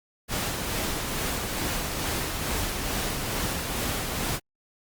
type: noise with tremolo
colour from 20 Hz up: pink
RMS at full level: -28 dBFS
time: 0.28-4.4 s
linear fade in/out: 50 ms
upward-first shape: sine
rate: 2.3 Hz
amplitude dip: 30%
effects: Opus 48 kbps